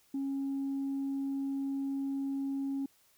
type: tone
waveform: sine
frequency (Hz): 274.1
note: C#4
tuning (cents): -19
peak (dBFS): -30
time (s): 0.14-2.86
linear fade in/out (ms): 5
effects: tanh soft clip ceiling -29 dBFS + white hiss -67 dBFS RMS until 3.17 s